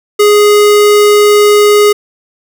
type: tone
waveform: square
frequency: 415.3 Hz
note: G#4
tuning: in tune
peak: -4 dBFS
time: 0.19-1.93 s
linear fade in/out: 10 ms
effects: none